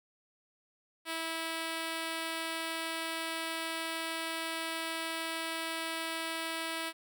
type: tone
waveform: 5% pulse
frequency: 326.4 Hz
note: E4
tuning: 17 cents flat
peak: -23 dBFS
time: 1.05-6.93 s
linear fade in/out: 50 ms
effects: none